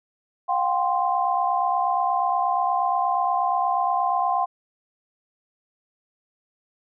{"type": "chord", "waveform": "sine", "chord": "F suspended second", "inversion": "none", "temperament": "equal with one note detuned", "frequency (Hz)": [715.6, 784, 1046.5], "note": ["F5", "G5", "C6"], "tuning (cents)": [42, 0, 0], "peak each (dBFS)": -24, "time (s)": [0.48, 4.46], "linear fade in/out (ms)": 20, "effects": []}